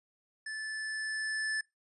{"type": "tone with level ramp", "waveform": "square", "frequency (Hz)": 1746, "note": "A6", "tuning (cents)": -14, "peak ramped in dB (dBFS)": [-38, -31], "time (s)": [0.46, 1.61], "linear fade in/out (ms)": 5, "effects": ["noise-tail reverb RT60 0.2 s tail -24 dB re dry", "resampled to 24000 Hz"]}